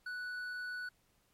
sine tone with hard clipping, 1480 Hz, F#6, in tune, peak -40 dBFS, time 0.06-0.89 s, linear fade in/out 5 ms, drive 5 dB, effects pink hiss -73 dBFS RMS until 1.33 s + MP3 64 kbps

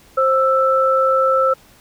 sine tone pair together, 528.2 / 1324 Hz, C5 / E6, +16 / +7 cents, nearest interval octave + major third, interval 1591 cents, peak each -15 dBFS, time 0.17-1.54 s, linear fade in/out 10 ms, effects pink hiss -49 dBFS RMS until 1.8 s

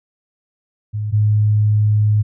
sine tone pair in turn, 105.8 / 105.8 Hz, G#2 / G#2, +33 / +33 cents, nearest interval unison, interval 0 cents, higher neither, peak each -19 / -11 dBFS, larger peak second, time 0.93-1.12 / 1.12-2.23 s, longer second, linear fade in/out 20 ms, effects none

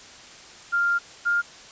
sine tone pair in turn, 1396.9 / 1406.6 Hz, F6 / F6, 0 / +12 cents, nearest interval unison, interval 12 cents, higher second, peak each -19 dBFS, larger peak neither, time 0.72-0.99 / 1.25-1.42 s, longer first, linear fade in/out 20 ms, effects white hiss -45 dBFS RMS until 1.71 s + resampled to 16000 Hz

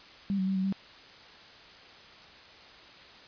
sine tone with pitch steps, 197.8 / 188.5 / 192.4 / 188.6 / 194.1 Hz, G3 / F#3 / G3 / F#3 / G3, +16 / +32 / -32 / +33 / -17 cents, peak -26 dBFS, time 0.3-0.725 s, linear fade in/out 0 ms, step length 85 ms, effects white hiss -51 dBFS RMS until 3.27 s + resampled to 11025 Hz

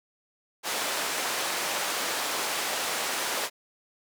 pink band-pass noise, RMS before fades -30 dBFS, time 0.63-3.5 s, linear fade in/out 50 ms, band 550 to 12000 Hz, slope 12 dB/octave, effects none

